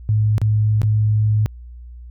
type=tone with dropouts; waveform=sine; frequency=107.1 Hz; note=A2; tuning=46 cents flat; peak=-13 dBFS; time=0.09-1.46 s; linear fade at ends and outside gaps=0 ms; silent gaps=0.381-0.416 / 0.817-0.832 s; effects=added 60 Hz sine -34 dBFS peak until 2.1 s